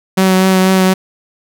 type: tone with vibrato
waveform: sawtooth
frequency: 188.1 Hz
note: F#3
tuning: 29 cents sharp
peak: -4 dBFS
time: 0.17-0.94 s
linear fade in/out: 10 ms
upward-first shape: triangle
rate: 4.1 Hz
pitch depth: 19 cents each way
effects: none